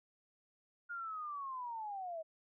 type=linear sweep; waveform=sine; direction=down; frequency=1429 to 626 Hz; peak=-40 dBFS; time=0.89-2.23 s; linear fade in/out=20 ms; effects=none